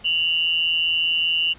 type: tone pair together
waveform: sine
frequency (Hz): 2783 / 2948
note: F7 / F#7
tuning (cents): -7 / -7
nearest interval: minor second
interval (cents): 100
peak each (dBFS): -21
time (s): 0.04-1.54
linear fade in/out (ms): 20
effects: pink hiss -48 dBFS RMS until 1.58 s + resampled to 8000 Hz